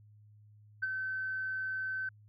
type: tone with ADSR envelope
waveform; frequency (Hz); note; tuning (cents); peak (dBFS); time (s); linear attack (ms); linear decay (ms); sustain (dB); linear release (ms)
sine; 1533; G6; -39; -27; 0.82-2.09; 15; 24; -6; 4
effects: tanh soft clip ceiling -25 dBFS + added 105 Hz sine -56 dBFS peak until 2.28 s